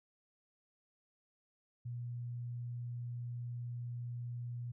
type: tone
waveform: sine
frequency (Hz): 120.6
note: B2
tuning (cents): -41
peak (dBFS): -39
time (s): 1.85-4.72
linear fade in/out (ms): 10
effects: none